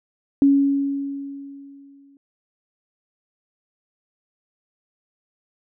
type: tone with exponential decay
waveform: sine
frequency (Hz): 278.5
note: C#4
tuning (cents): +8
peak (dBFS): -10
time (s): 0.42-2.17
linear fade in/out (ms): 1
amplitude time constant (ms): 380
effects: none